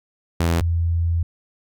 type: tone pair in turn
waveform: sawtooth / sine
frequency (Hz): 83.9 / 84.21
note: E2 / E2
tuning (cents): +31 / +37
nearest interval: unison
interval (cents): 6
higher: second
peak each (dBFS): -13 / -17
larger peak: first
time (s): 0.4-0.61 / 0.61-1.23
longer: second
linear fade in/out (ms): 5
effects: none